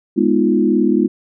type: chord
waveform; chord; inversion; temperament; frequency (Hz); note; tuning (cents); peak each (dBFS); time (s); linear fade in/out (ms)
sine; F half-diminished seventh; first; equal; 207.7 / 246.9 / 311.1 / 349.2; Ab3 / Cb4 / Eb4 / F4; 0 / 0 / 0 / 0; -17; 0.16-1.08; 20
effects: none